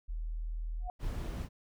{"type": "tone", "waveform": "sine", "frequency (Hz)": 40.12, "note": "E1", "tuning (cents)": -46, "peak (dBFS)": -34, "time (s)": [0.08, 0.89], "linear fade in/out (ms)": 20}
{"type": "tone with exponential growth", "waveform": "sine", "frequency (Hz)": 725, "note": "F#5", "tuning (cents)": -35, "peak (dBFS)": -33, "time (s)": [0.8, 0.9], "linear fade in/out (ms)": 1, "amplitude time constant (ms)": 20}
{"type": "noise", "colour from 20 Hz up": "brown", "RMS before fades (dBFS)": -37, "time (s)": [0.99, 1.49], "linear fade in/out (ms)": 50}
{"effects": []}